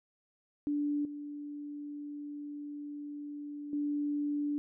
sine tone with level steps, 291.8 Hz, D4, 11 cents flat, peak -29 / -39 / -30 dBFS, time 0.67-4.58 s, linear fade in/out 0 ms, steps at 1.05 / 3.73 s, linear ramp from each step 2 ms, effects none

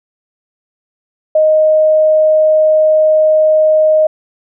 sine tone, 622 Hz, D#5, 1 cent flat, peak -6 dBFS, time 1.35-4.07 s, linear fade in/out 5 ms, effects none

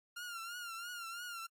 sawtooth tone with vibrato, 1396.9 Hz, F6, in tune, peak -39 dBFS, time 0.16-1.47 s, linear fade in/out 10 ms, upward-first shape triangle, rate 3 Hz, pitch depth 85 cents each way, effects AAC 64 kbps

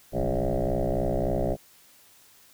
sine tone with frequency modulation, 280 Hz, C#4, 18 cents sharp, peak -22 dBFS, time 0.12-1.57 s, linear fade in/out 50 ms, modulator 63.5 Hz, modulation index 6.2, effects tanh soft clip ceiling -18 dBFS + white hiss -56 dBFS RMS until 2.53 s

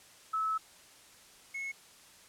sine / triangle tone pair in turn, 1300 / 2186 Hz, E6 / C#7, -24 / -25 cents, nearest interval major sixth, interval 899 cents, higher second, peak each -29 / -34 dBFS, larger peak first, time 0.33-0.58 / 1.54-1.72 s, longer first, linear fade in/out 10 ms, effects white hiss -57 dBFS RMS until 2.28 s + low-pass 10000 Hz 12 dB/octave

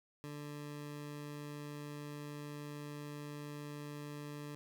20% pulse tone, 146.83 Hz, D3, in tune, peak -39 dBFS, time 0.24-4.55 s, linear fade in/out 0 ms, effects none

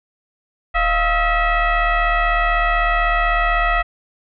sine tone with frequency modulation, 620 Hz, D#5, 6 cents flat, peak -14 dBFS, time 0.74-3.83 s, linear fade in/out 20 ms, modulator 658 Hz, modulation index 2.6, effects none

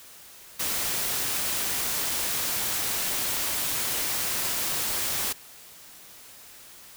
white noise, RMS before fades -28 dBFS, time 0.59-5.33 s, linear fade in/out 10 ms, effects white hiss -48 dBFS RMS until 6.96 s

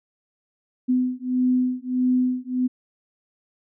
sine beating tone pair, 251.8 / 253.4 Hz, B3 / B3, +34 / +45 cents, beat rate 1.6 Hz, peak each -22 dBFS, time 0.88-2.68 s, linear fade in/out 20 ms, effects none

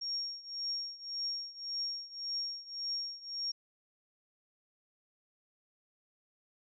sine tone with tremolo, 5560 Hz, F8, 9 cents flat, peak -32 dBFS, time 0.01-3.52 s, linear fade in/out 10 ms, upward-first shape triangle, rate 1.8 Hz, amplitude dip 90%, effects none

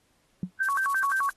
sine tone with exponential decay, 182.3 Hz, F#3, 25 cents flat, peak -23 dBFS, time 0.43-0.51 s, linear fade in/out 2 ms, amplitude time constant 17 ms
sine tone with vibrato, 1318.5 Hz, E6, in tune, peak -23 dBFS, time 0.6-1.3 s, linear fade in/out 5 ms, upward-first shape square, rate 5.8 Hz, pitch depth 290 cents each way
violet noise with tremolo, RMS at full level -37 dBFS, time 0.63-1.32 s, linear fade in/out 10 ms, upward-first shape square, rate 15 Hz, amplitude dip 80%
effects pink hiss -68 dBFS RMS until 1.36 s + AAC 32 kbps

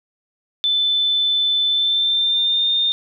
sine tone with pitch glide, 3520 to 3632 Hz, A7 to A#7, 0 to -46 cents, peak -15 dBFS, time 0.64-2.92 s, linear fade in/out 0 ms, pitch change +54 cents, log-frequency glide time 1.68-2.69 s, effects none

